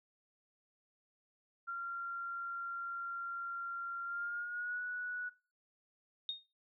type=tone with pitch glide; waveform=sine; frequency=1381 to 1471.6 Hz; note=F6 to F#6; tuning=-20 to -10 cents; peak=-37 dBFS; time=1.67-5.3 s; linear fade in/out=20 ms; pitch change=+110 cents; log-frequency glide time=4.04-4.81 s
type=tone with exponential decay; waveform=sine; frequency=3704 Hz; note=A#7; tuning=12 cents flat; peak=-32 dBFS; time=6.29-6.45 s; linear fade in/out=1 ms; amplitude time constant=33 ms
effects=noise-tail reverb RT60 0.3 s tail -17 dB re dry